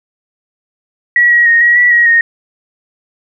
sine tone with pitch steps, 1926 / 1906 / 1861 / 1906 / 1951 / 1898 / 1856 Hz, B6 / A#6 / A#6 / A#6 / B6 / A#6 / A#6, -44 / +38 / -3 / +38 / -22 / +31 / -8 cents, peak -5 dBFS, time 1.16-2.21 s, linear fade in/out 2 ms, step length 150 ms, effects none

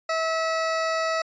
20% pulse tone, 648 Hz, E5, 30 cents flat, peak -18 dBFS, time 0.09-1.22 s, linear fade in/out 5 ms, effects resampled to 16000 Hz

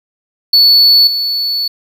triangle tone with level steps, 4440 Hz, C#8, 2 cents sharp, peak -3 / -12 dBFS, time 0.53-1.68 s, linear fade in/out 5 ms, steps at 1.07 s, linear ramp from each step 2 ms, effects 7-bit

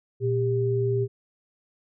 sine tone pair together, 118.8 / 397.2 Hz, A#2 / G4, +33 / +23 cents, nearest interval octave + major sixth, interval 2090 cents, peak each -24 dBFS, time 0.2-1.08 s, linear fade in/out 50 ms, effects none

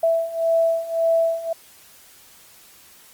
sine beating tone pair, 659.3 / 661.1 Hz, E5 / E5, 0 / +5 cents, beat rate 1.8 Hz, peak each -22 / -19 dBFS, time 0.03-1.53 s, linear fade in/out 5 ms, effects white hiss -49 dBFS RMS until 3.13 s + Opus 24 kbps

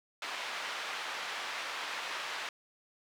pink band-pass noise, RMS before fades -39 dBFS, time 0.22-2.49 s, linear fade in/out 2 ms, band 1000 to 3700 Hz, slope 12 dB/octave, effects none

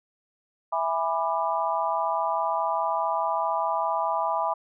sine chord, E dominant seventh, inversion none, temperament just, 659.3 / 824.1 / 988.9 / 1186.7 Hz, E5 / G#5 / B5 / D6, 0 / -14 / +2 / +18 cents, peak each -29 / -29 / -27 / -31 dBFS, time 0.72-4.54 s, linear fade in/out 10 ms, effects none

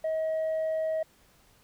sine tone with tanh clipping, 636 Hz, D#5, 38 cents sharp, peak -27 dBFS, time 0.04-1.03 s, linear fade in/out 5 ms, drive 1 dB, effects pink hiss -62 dBFS RMS until 1.63 s

